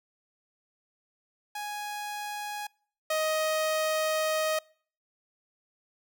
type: tone pair in turn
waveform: sawtooth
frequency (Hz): 831 / 626.5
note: G#5 / D#5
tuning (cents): +1 / +12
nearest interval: perfect fourth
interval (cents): 489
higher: first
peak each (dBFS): -30 / -22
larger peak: second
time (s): 1.55-2.67 / 3.1-4.59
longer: second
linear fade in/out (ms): 5
effects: noise-tail reverb RT60 0.5 s tail -26 dB re dry

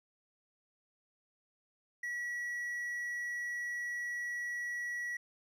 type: tone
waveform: triangle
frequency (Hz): 1932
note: B6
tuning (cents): -39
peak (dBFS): -34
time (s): 2.03-5.17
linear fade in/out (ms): 5
effects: none

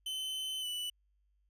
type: tone with pitch glide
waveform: 45% pulse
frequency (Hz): 3050 to 2972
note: G7 to F#7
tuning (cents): -48 to +7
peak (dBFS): -36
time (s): 0.06-0.9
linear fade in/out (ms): 5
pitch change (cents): -45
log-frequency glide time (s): 0.61-0.66
effects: added 50 Hz sine -70 dBFS peak until 1.49 s + resampled to 32000 Hz

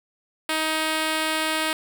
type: tone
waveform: 5% pulse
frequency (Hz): 315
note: D#4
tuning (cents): +21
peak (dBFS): -11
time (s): 0.49-1.73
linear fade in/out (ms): 2
effects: 7-bit

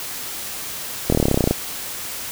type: slowing click train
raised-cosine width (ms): 2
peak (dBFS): -3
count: 15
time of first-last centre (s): 1.1-1.51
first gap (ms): 24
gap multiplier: 1.03
effects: white hiss -30 dBFS RMS until 2.31 s

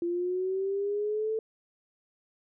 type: linear sweep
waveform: sine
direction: up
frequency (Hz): 341.2 to 444.1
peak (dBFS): -27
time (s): 0.02-1.39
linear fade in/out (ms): 2
effects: none

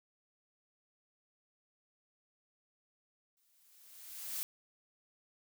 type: noise with exponential growth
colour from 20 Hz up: blue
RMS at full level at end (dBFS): -37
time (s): 3.37-4.43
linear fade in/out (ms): 0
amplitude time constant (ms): 230
effects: none

